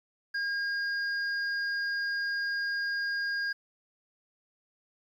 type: tone pair together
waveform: sine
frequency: 1622 / 4861 Hz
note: G#6 / D#8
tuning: -41 / -41 cents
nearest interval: octave + perfect fifth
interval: 1900 cents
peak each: -29 / -39 dBFS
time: 0.34-3.53 s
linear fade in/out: 10 ms
effects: 10-bit